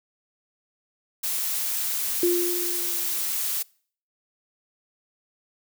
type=noise; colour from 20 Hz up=blue; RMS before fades=-27 dBFS; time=1.23-3.63 s; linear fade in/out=10 ms
type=tone with exponential decay; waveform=sine; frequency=350 Hz; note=F4; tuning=4 cents sharp; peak=-17 dBFS; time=2.23-3.34 s; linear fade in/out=2 ms; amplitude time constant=240 ms
effects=noise-tail reverb RT60 0.5 s tail -25 dB re dry